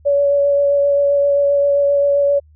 sine tone with vibrato, 567 Hz, C#5, 39 cents sharp, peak -11 dBFS, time 0.05-2.4 s, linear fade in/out 20 ms, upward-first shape sine, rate 7.6 Hz, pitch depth 12 cents each way, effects added 76 Hz sine -45 dBFS peak until 2.55 s

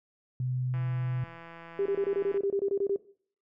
sine tone with pitch glide, 126.9 to 126.02 Hz, B2 to B2, +47 to +35 cents, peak -28 dBFS, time 0.4-1.24 s, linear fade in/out 2 ms, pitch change -12 cents, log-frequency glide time 0.73-0.88 s
click train, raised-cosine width 0.5 ms, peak -32 dBFS, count 274, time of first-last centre 0.74-2.375 s, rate 167 Hz
sine tone bursts, 397 Hz, G4, 22 cents sharp, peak -25 dBFS, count 13, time 1.79-2.961 s, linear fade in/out 2 ms, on 67 ms, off 25 ms
effects noise-tail reverb RT60 0.5 s tail -17 dB re dry

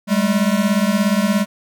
square beating tone pair, 196 / 213 Hz, G3 / G#3, 0 / +44 cents, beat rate 17 Hz, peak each -18 dBFS, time 0.07-1.46 s, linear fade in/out 50 ms, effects none

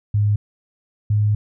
sine tone pair in turn, 103.83 / 104.98 Hz, G#2 / G#2, 0 / +19 cents, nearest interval unison, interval 19 cents, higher second, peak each -14 dBFS, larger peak neither, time 0.14-0.36 / 1.1-1.35 s, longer second, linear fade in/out 5 ms, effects none

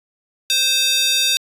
square tone with high-pass filter, 523.3 Hz, C5, in tune, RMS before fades -17 dBFS, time 0.5-1.37 s, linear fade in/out 0 ms, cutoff 3600 Hz, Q 2.5, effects resampled to 32000 Hz

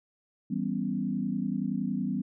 sine chord, C# half-diminished seventh, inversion first, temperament equal, 164.81 / 196 / 246.9 / 277.2 Hz, E3 / G3 / B3 / C#4, 0 / 0 / 0 / 0 cents, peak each -36 / -31 / -32 / -36 dBFS, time 0.5-2.22 s, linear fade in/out 10 ms, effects none

